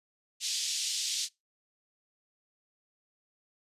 white band-pass noise, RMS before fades -33 dBFS, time 0.4-1.29 s, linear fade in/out 50 ms, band 3100 to 7100 Hz, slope 24 dB/octave, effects noise-tail reverb RT60 0.2 s tail -23 dB re dry + resampled to 32000 Hz

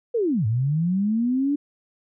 sine linear two-way sweep, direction down then up, 493.9 to 103.83 to 293.4 Hz, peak -19 dBFS, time 0.14-1.56 s, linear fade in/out 10 ms, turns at 0.46 s, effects none

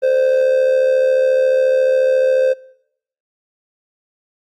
triangle tone with amplitude modulation, 520 Hz, C5, 11 cents flat, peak -7 dBFS, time 0.02-2.54 s, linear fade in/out 20 ms, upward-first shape sine, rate 74.2 Hz, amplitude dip 60%, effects noise-tail reverb RT60 0.7 s tail -22 dB re dry + Opus 32 kbps

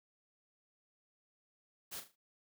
white noise with echo, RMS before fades -44 dBFS, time 1.91-2.01 s, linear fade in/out 20 ms, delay 38 ms, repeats 4, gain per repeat -9 dB, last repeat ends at 2.162 s, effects none

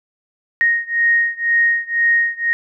sine beating tone pair, 1864.7 / 1866.7 Hz, A#6 / A#6, 0 / +2 cents, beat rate 2 Hz, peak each -16 / -17 dBFS, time 0.61-2.53 s, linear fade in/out 0 ms, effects none

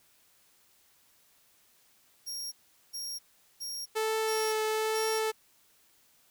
sawtooth tone bursts, 5588 Hz, F8, in tune, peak -33 dBFS, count 5, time 2.26-5.2 s, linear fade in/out 20 ms, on 260 ms, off 410 ms
sawtooth tone with vibrato, 437.3 Hz, A4, 11 cents flat, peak -24 dBFS, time 3.95-5.32 s, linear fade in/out 20 ms, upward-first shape triangle, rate 1.1 Hz, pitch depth 14 cents each way
effects white hiss -65 dBFS RMS until 6.3 s

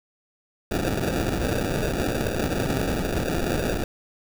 blue noise with sample-and-hold, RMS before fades -25 dBFS, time 0.71-3.84 s, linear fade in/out 2 ms, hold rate 1050 Hz, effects none

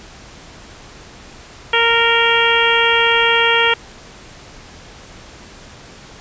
harmonic tone, 463.6 Hz, A#4, 10 cents flat, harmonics 1 / 2 / 3 / 4 / 5 / 6 / 7, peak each -19 / -19 / -19 / -19 / -19 / -19 / -19 dBFS, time 1.73-3.74 s, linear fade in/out 5 ms, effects pink hiss -39 dBFS RMS until 6.2 s + resampled to 16000 Hz

